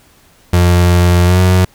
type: tone with pitch glide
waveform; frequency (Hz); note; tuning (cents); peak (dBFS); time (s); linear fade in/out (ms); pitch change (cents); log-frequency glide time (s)
35% pulse; 88.1 to 91.74; F2 to F#2; +16 to -14; -5; 0.53-1.65; 5; +70; 1.24-1.39
effects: pink hiss -48 dBFS RMS until 1.74 s